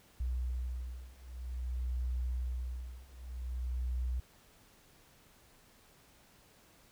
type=beating tone pair; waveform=sine; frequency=61.74 / 62.26 Hz; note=B1 / B1; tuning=0 / +15 cents; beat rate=0.52 Hz; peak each=-38 / -37 dBFS; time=0.2-4.2 s; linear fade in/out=5 ms; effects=pink hiss -63 dBFS RMS until 6.91 s